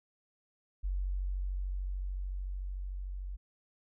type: tone with level ramp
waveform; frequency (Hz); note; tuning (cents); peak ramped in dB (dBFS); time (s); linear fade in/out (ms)
sine; 46.76; F#1; +19; -30 to -37; 0.83-3.37; 20
effects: none